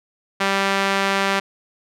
sawtooth tone with band-pass filter, 196 Hz, G3, in tune, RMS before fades -20 dBFS, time 0.4-1.4 s, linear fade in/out 10 ms, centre 1900 Hz, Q 0.71, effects none

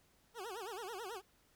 20% pulse tone with vibrato, 417.3 Hz, G#4, 8 cents sharp, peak -38 dBFS, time 0.34-1.22 s, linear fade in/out 50 ms, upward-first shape sine, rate 9.2 Hz, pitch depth 240 cents each way, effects pink hiss -71 dBFS RMS until 1.55 s

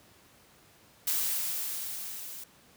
blue noise with level ramp, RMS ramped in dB -28 to -43 dBFS, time 1.07-2.44 s, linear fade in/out 5 ms, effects pink hiss -59 dBFS RMS until 2.76 s + high-pass 80 Hz 12 dB/octave

